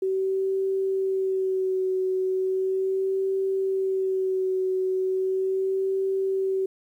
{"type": "tone with vibrato", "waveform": "sine", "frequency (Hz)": 379.8, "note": "F#4", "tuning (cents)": 45, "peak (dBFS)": -22, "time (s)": [0.02, 6.66], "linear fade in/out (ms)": 5, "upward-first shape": "sine", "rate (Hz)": 0.37, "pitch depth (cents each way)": 24, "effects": ["10-bit"]}